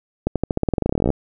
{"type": "accelerating click train", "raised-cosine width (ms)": 2, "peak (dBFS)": -5, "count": 22, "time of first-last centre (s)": [0.27, 1.103], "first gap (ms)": 87, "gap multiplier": 0.91, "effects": []}